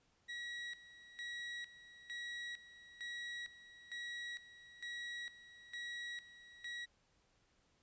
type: tone with tremolo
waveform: 30% pulse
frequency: 1916 Hz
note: A#6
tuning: 47 cents sharp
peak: -40 dBFS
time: 0.28-6.86 s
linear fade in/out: 20 ms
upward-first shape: square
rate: 1.1 Hz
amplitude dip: 80%
effects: pink hiss -75 dBFS RMS until 7.82 s + resampled to 16000 Hz